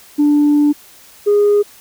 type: tone pair in turn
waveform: sine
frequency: 293.7 / 411.7 Hz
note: D4 / G#4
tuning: 0 / -15 cents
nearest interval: tritone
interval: 585 cents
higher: second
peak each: -7 dBFS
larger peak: neither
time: 0.18-0.73 / 1.26-1.63 s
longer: first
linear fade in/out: 20 ms
effects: tanh soft clip ceiling -6 dBFS + white hiss -43 dBFS RMS until 1.8 s